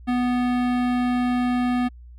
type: tone with hard clipping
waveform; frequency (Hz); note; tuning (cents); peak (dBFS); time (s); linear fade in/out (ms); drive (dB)
sine; 246.9; B3; 0; -21; 0.07-1.89; 20; 18
effects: added 60 Hz sine -40 dBFS peak until 2.18 s + MP3 96 kbps